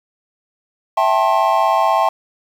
triangle chord, A minor seventh, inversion second, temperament equal with one note detuned, 659.3 / 784 / 880 / 1067.3 Hz, E5 / G5 / A5 / C6, 0 / 0 / 0 / +34 cents, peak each -16 dBFS, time 0.97-2.09 s, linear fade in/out 5 ms, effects 7-bit

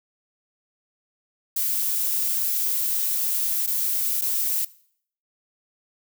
violet noise with dropouts, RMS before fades -24 dBFS, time 1.56-4.65 s, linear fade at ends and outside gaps 5 ms, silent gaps 3.664-3.673 / 4.213-4.219 s, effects noise-tail reverb RT60 0.6 s tail -20 dB re dry

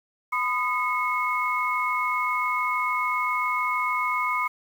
sine tone cluster, 1009 / 1236 / 2183 Hz, B5 / D#6 / C#7, +37 / -12 / -27 cents, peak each -27 dBFS, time 0.32-4.48 s, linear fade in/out 10 ms, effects 8-bit

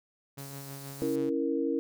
sawtooth tone with tremolo, 138.59 Hz, C#3, in tune, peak -36 dBFS, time 0.37-1.3 s, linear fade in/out 10 ms, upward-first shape sine, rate 6.3 Hz, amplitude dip 35%
white high-pass noise, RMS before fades -48 dBFS, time 0.38-1.16 s, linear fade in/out 5 ms, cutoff 3700 Hz, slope 96 dB/octave
sine chord, A# diminished, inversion first, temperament equal, 277.2 / 329.6 / 466.2 Hz, C#4 / E4 / A#4, 0 / 0 / 0 cents, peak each -31 dBFS, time 1.02-1.79 s, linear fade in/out 0 ms
effects none

